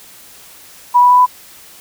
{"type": "tone with pitch steps", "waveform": "sine", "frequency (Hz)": [978, 984.2, 990.5, 996.8], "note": ["B5", "B5", "B5", "B5"], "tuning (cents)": [-17, -6, 5, 16], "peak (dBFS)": -5, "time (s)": [0.94, 1.264], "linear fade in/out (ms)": 20, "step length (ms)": 81, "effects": ["white hiss -40 dBFS RMS until 1.8 s"]}